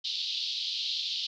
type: band-pass noise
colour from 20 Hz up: white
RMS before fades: -33 dBFS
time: 0.04-1.27 s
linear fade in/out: 10 ms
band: 3100 to 4600 Hz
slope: 48 dB/octave
effects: none